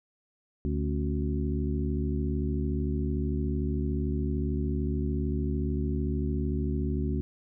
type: harmonic tone with a mistuned harmonic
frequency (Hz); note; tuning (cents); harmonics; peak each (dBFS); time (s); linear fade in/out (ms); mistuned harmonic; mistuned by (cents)
73.42; D2; 0; 1 / 2 / 3 / 4 / 5; -29 / -33 / -34 / -35 / -37; 0.65-7.21; 0; 4; -96
effects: none